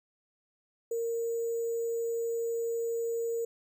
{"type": "tone with sample-and-hold", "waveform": "sine", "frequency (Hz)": 462.1, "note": "A#4", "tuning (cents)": -15, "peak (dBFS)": -29, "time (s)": [0.91, 3.45], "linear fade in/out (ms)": 5, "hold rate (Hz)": 7350, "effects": []}